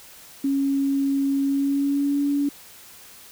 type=tone with pitch glide; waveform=sine; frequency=275.8 to 284.7 Hz; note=C#4 to C#4; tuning=-9 to +46 cents; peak=-19 dBFS; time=0.44-2.49 s; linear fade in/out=5 ms; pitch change=+55 cents; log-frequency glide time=1.42-2.21 s; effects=white hiss -46 dBFS RMS until 3.31 s